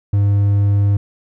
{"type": "tone", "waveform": "triangle", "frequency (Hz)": 101, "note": "G#2", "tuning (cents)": -48, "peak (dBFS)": -9, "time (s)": [0.13, 0.97], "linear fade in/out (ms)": 5, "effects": []}